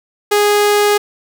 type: tone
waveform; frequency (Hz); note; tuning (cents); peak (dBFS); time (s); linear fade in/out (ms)
sawtooth; 413.7; G#4; -7; -6; 0.31-0.98; 10
effects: none